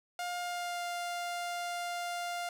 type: tone with pitch glide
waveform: sawtooth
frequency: 708 to 699.9 Hz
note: F5 to F5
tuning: +23 to +4 cents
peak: -31 dBFS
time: 0.19-2.49 s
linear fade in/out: 2 ms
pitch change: -19 cents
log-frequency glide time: 0.4-0.84 s
effects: low-pass 12000 Hz 12 dB/octave + 10-bit